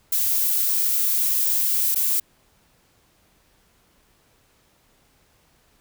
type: noise with dropouts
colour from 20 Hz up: violet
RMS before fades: -21 dBFS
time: 0.12-2.2 s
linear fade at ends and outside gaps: 5 ms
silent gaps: 1.947-1.957 s
effects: pink hiss -61 dBFS RMS until 5.8 s